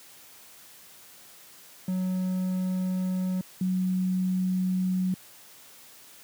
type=tone pair in turn; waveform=triangle / sine; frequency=185 / 185 Hz; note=F#3 / F#3; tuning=0 / 0 cents; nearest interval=unison; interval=0 cents; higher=neither; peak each=-23 dBFS; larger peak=neither; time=1.88-3.41 / 3.61-5.14 s; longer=neither; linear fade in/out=2 ms; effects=white hiss -51 dBFS RMS until 6.23 s + high-pass 100 Hz 12 dB/octave